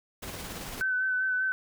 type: noise with tremolo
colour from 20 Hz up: pink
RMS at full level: -38 dBFS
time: 0.22-0.82 s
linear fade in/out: 10 ms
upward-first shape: square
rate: 18 Hz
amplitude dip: 25%
type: tone with vibrato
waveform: sine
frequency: 1518 Hz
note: F#6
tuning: 44 cents sharp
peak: -25 dBFS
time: 0.81-1.52 s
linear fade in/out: 0 ms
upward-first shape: sine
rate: 5.1 Hz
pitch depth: 23 cents each way
effects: none